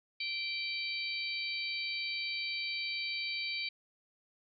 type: harmonic tone with a mistuned harmonic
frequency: 781 Hz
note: G5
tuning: 7 cents flat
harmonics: 3 / 4 / 5 / 6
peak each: -37 / -44 / -41 / -40 dBFS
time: 0.2-3.69 s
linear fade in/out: 5 ms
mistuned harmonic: 6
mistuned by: -42 cents
effects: none